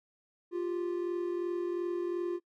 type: tone pair together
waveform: triangle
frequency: 349.2 / 392 Hz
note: F4 / G4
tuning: 0 / 0 cents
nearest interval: major second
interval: 200 cents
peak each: -29 / -37 dBFS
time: 0.51-2.4 s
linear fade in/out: 50 ms
effects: noise-tail reverb RT60 0.1 s tail -23 dB re dry + MP3 64 kbps